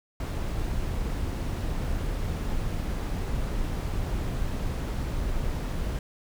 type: noise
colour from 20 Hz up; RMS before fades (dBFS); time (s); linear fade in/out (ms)
brown; -29; 0.2-5.99; 2
effects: none